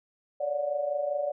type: tone cluster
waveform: sine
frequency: 559 / 584 / 729 Hz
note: C#5 / D5 / F#5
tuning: +14 / -10 / -26 cents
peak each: -34 / -28 / -36 dBFS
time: 0.4-1.32 s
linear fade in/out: 10 ms
effects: none